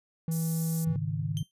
triangle tone, 162.6 Hz, E3, 23 cents flat, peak -25 dBFS, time 0.28-0.96 s, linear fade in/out 2 ms
white high-pass noise, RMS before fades -38 dBFS, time 0.31-0.85 s, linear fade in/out 10 ms, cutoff 5900 Hz, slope 24 dB/octave
sine chord, Ab suspended fourth, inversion none, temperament equal with one note detuned, 103.83 / 137.32 / 155.56 Hz, Ab2 / Db3 / Eb3, 0 / -16 / 0 cents, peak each -34 / -34 / -31 dBFS, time 0.87-1.43 s, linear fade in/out 5 ms
sawtooth tone with exponential decay, 3136 Hz, G7, in tune, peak -33 dBFS, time 1.37-1.51 s, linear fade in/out 0 ms, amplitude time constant 29 ms
effects noise-tail reverb RT60 0.1 s tail -25 dB re dry + resampled to 32000 Hz

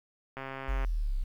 click train, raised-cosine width 0.5 ms, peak -24 dBFS, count 65, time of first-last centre 0.37-0.848 s, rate 134 Hz
sine exponential sweep, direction down, 49 to 30.87 Hz, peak -27 dBFS, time 0.68-1.24 s, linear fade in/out 10 ms
effects 10-bit

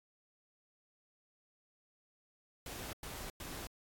pink noise bursts, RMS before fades -45 dBFS, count 3, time 2.66-3.67 s, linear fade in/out 2 ms, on 270 ms, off 100 ms, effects AAC 64 kbps

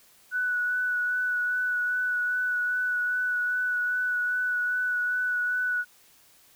sine tone with vibrato, 1480 Hz, F#6, in tune, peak -24 dBFS, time 0.31-5.85 s, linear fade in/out 50 ms, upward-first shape sine, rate 2.5 Hz, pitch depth 16 cents each way, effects white hiss -58 dBFS RMS until 6.55 s

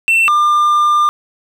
triangle tone pair in turn, 2690 / 1198.3 Hz, E7 / D6, +34 / +34 cents, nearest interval octave + major second, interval 1400 cents, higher first, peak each -7 dBFS, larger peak neither, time 0.08-0.28 / 0.28-1.09 s, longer second, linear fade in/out 0 ms, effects none

